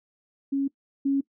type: tone pair in turn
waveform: sine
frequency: 275.7 / 275.7 Hz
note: C#4 / C#4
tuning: -9 / -9 cents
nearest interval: unison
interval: 0 cents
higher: neither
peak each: -22 / -20 dBFS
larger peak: second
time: 0.52-0.68 / 1.05-1.21 s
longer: neither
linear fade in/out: 10 ms
effects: noise-tail reverb RT60 0.1 s tail -20 dB re dry